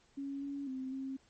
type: tone with pitch steps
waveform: sine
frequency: 277.3 / 280.8 / 261.2 / 267.3 Hz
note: C#4 / C#4 / C4 / C4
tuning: +1 / +22 / -3 / +37 cents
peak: -37 dBFS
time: 0.17-1.17 s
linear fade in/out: 10 ms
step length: 250 ms
effects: pink hiss -68 dBFS RMS until 1.29 s + MP3 32 kbps